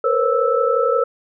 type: tone cluster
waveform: sine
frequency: 462.2 / 493.7 / 539 / 1316 Hz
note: A#4 / B4 / C#5 / E6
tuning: -15 / -1 / -49 / -3 cents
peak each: -20 dBFS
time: 0.04-1.04 s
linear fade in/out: 5 ms
effects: none